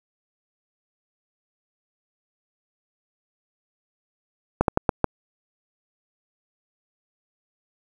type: slowing click train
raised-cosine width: 1 ms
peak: -3 dBFS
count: 5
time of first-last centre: 4.61-5.043 s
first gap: 72 ms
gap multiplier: 1.28
effects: 7-bit